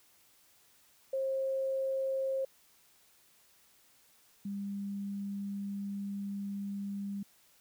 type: tone pair in turn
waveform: sine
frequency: 534 / 200 Hz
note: C5 / G3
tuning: +35 / +35 cents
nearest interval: octave + perfect fourth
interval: 1700 cents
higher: first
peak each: -30 / -35 dBFS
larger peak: first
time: 1.13-2.45 / 4.45-7.23 s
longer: second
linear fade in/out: 5 ms
effects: white hiss -65 dBFS RMS until 7.6 s